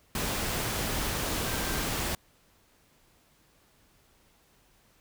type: tone in noise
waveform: sine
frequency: 1569 Hz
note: G6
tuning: 1 cent sharp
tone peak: -41 dBFS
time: 1.46-1.83 s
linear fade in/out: 2 ms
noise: pink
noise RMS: -31 dBFS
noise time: 0.15-2.15 s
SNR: -13 dB
effects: pink hiss -64 dBFS RMS until 5 s